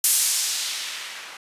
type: noise with low-pass filter sweep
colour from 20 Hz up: violet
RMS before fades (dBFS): -25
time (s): 0.04-1.37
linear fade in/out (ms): 2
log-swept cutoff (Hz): 11000 to 1500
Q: 0.9
effects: resampled to 32000 Hz